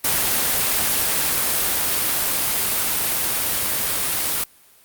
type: noise with level ramp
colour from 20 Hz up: white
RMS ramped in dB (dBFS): -19 to -22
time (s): 0.04-4.44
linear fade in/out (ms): 5
effects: white hiss -52 dBFS RMS until 4.84 s + Opus 32 kbps